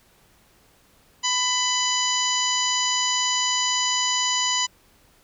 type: harmonic tone with a mistuned harmonic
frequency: 998 Hz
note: B5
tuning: 18 cents sharp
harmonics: 1 / 2 / 3 / 4 / 5 / 6 / 7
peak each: -27 / -30 / -26 / -31 / -29 / -30 / -27 dBFS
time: 1.23-4.67 s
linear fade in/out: 20 ms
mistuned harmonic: 5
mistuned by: -22 cents
effects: pink hiss -58 dBFS RMS until 5.23 s